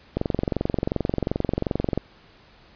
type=click train; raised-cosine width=2 ms; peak=-9 dBFS; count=42; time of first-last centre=0.17-1.976 s; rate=22.7 Hz; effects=pink hiss -53 dBFS RMS until 2.75 s + resampled to 11025 Hz